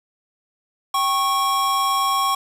square tone pair together, 781.6 / 1100 Hz, G5 / C#6, -5 / -14 cents, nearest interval tritone, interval 591 cents, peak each -26 / -19 dBFS, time 0.94-2.35 s, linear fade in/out 5 ms, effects resampled to 32000 Hz + 7-bit

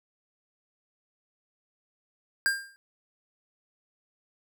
square tone with exponential decay, 1600 Hz, G6, 35 cents sharp, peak -20 dBFS, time 2.46-2.76 s, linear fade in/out 0 ms, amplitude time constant 65 ms, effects none

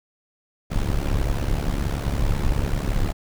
brown noise with amplitude modulation, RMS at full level -19 dBFS, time 0.7-3.13 s, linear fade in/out 20 ms, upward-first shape sine, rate 70.4 Hz, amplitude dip 80%, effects none

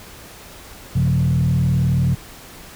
sine tone with frequency modulation, 132.8 Hz, C3, 26 cents sharp, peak -13 dBFS, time 0.95-2.15 s, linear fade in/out 10 ms, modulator 39.2 Hz, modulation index 1.1, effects tanh soft clip ceiling -10 dBFS + pink hiss -40 dBFS RMS until 2.75 s

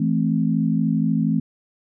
sine chord, A minor, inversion second, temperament equal with one note detuned, 164.81 / 217.6 / 261.6 Hz, E3 / A3 / C4, 0 / -19 / 0 cents, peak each -21 / -21 / -23 dBFS, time 0-1.4 s, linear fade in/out 5 ms, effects none

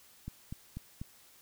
click train, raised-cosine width 5 ms, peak -27 dBFS, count 4, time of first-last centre 0.28-1.015 s, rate 4.08 Hz, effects white hiss -60 dBFS RMS until 1.41 s

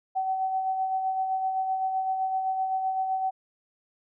sine tone with tremolo, 760 Hz, F#5, 46 cents sharp, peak -23 dBFS, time 0.15-3.31 s, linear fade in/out 20 ms, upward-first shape sine, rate 7.8 Hz, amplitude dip 40%, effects none

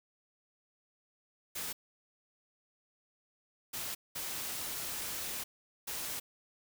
white noise bursts at uneven times, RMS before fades -39 dBFS, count 4, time 1.55-1.73 / 3.73-3.95 / 4.15-5.44 / 5.87-6.2 s, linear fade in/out 10 ms, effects none

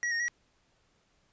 square tone with pitch steps, 1916 / 1853 / 1918 Hz, A#6 / A#6 / A#6, +47 / -11 / +49 cents, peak -29 dBFS, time 0.03-0.282 s, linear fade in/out 0 ms, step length 84 ms, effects pink hiss -70 dBFS RMS until 1.32 s + resampled to 16000 Hz

